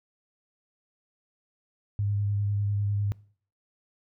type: tone with vibrato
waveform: sine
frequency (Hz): 101.9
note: G#2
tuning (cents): -32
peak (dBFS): -24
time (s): 1.99-3.12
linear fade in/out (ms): 0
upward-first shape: square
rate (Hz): 10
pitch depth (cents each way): 14
effects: noise-tail reverb RT60 0.5 s tail -23 dB re dry